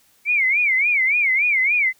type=tone with vibrato; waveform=sine; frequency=2237 Hz; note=C#7; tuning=15 cents sharp; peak=-15 dBFS; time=0.25-1.93 s; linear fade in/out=50 ms; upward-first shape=sine; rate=3.5 Hz; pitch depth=170 cents each way; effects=white hiss -58 dBFS RMS until 1.99 s